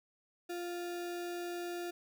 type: tone with sample-and-hold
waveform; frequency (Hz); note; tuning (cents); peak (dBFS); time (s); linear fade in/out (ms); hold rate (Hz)
sine; 349.2; F4; 0; -37; 0.49-1.91; 10; 1050
effects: none